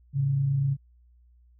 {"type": "tone pair together", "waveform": "sine", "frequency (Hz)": [110, 138.59], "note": ["A2", "C#3"], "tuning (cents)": [0, 0], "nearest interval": "major third", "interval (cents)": 400, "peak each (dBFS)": [-33, -22], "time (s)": [0.13, 0.77], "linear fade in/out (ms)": 50, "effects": ["added 60 Hz sine -55 dBFS peak until 1.59 s"]}